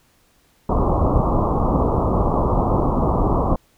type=low-pass noise; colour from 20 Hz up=pink; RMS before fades=-18 dBFS; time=0.69-3.56 s; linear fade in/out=5 ms; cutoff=1200 Hz; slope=96 dB/octave; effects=pink hiss -59 dBFS RMS until 3.77 s